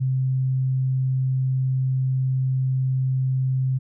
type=tone; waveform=sine; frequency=130.81 Hz; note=C3; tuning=in tune; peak=-19 dBFS; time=0-3.79 s; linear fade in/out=20 ms; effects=none

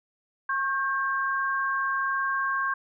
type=tone pair together; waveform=sine; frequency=1090 / 1588.7 Hz; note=C#6 / G6; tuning=-29 / +23 cents; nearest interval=perfect fifth; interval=652 cents; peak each=-27 dBFS; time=0.49-2.74 s; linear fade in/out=5 ms; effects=none

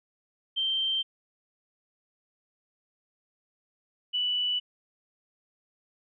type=tone pair in turn; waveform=sine; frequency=3136 / 2965 Hz; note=G7 / F#7; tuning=0 / +3 cents; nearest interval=minor second; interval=97 cents; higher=first; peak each=-25 dBFS; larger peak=neither; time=0.56-1.03 / 4.13-4.6 s; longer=neither; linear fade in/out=20 ms; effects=none

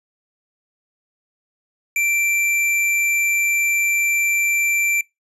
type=tone with hard clipping; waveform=sine; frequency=2349 Hz; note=D7; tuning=in tune; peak=-18 dBFS; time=1.96-5.01 s; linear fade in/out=2 ms; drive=17 dB; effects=noise-tail reverb RT60 0.2 s tail -24 dB re dry + resampled to 32000 Hz

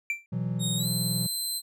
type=tone with exponential decay; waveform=triangle; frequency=2349 Hz; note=D7; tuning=in tune; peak=-21 dBFS; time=0.1-0.26 s; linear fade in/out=1 ms; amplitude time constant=34 ms
type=chord; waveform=triangle; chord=B suspended fourth; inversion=none; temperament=equal; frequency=123.47 / 164.81 / 185 Hz; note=B2 / E3 / F#3; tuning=0 / 0 / 0 cents; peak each=-29 / -30 / -30 dBFS; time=0.32-1.27 s; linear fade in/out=10 ms
type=tone with pitch glide; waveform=20% pulse; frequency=3729 to 4090 Hz; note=A#7 to C8; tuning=0 to -40 cents; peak=-23 dBFS; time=0.59-1.62 s; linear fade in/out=50 ms; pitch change=+160 cents; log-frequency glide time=0.77-0.87 s
effects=none

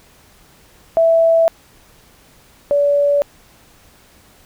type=tone pair in turn; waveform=sine; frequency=659.3 / 573.9 Hz; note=E5 / D5; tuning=0 / -40 cents; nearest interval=major second; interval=240 cents; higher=first; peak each=-9 / -11 dBFS; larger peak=first; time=0.97-1.48 / 2.71-3.22 s; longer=neither; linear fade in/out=0 ms; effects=pink hiss -49 dBFS RMS until 4.45 s

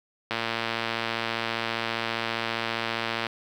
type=click train; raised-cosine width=0.3 ms; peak=-11 dBFS; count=341; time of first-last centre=0.31-3.267 s; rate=115 Hz; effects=high-pass 100 Hz 12 dB/octave + 8-bit

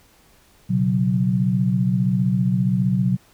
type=chord; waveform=sine; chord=B suspended second; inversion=none; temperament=equal; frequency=123.47 / 138.59 / 185 Hz; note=B2 / C#3 / F#3; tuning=0 / 0 / 0 cents; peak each=-21 / -24 / -19 dBFS; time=0.69-3.17 s; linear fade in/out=20 ms; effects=pink hiss -55 dBFS RMS until 3.33 s

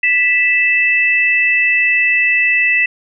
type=tone pair together; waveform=sine; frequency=1975.5 / 2637 Hz; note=B6 / E7; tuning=0 / 0 cents; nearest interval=perfect fourth; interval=500 cents; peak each=-13 dBFS; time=0.03-2.86 s; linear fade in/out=5 ms; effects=none

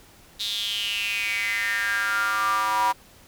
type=tone with high-pass filter sweep; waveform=square; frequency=107.7 Hz; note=A2; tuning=37 cents flat; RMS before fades=-25 dBFS; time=0.39-2.93 s; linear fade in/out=20 ms; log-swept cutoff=3800 to 930 Hz; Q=7.7; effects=pink hiss -52 dBFS RMS until 3.27 s

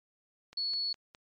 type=click train; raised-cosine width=0.2 ms; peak=-33 dBFS; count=4; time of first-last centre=0.53-1.149 s; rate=4.85 Hz
type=tone; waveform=sine; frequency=4398 Hz; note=C#8; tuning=14 cents flat; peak=-30 dBFS; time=0.57-0.93 s; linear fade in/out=5 ms
effects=MP3 96 kbps

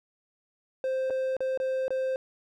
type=tone with dropouts; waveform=triangle; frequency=523.3 Hz; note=C5; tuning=in tune; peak=-24 dBFS; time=0.84-2.16 s; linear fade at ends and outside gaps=1 ms; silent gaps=1.1-1.105 / 1.367-1.405 / 1.575-1.6 / 1.881-1.905 s; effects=none

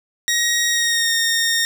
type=tone with pitch glide; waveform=15% pulse; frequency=1886 to 1841.9 Hz; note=A#6 to A#6; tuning=+20 to -21 cents; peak=-10 dBFS; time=0.28-1.65 s; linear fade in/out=0 ms; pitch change=-41 cents; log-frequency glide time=0.69-1.12 s; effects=none

